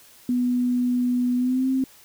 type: tone with pitch glide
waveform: sine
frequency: 246.9 to 263.1 Hz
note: B3 to C4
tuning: 0 to +10 cents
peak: -19 dBFS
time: 0.29-1.84 s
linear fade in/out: 2 ms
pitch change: +110 cents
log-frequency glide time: 1.36-1.68 s
effects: white hiss -51 dBFS RMS until 2.04 s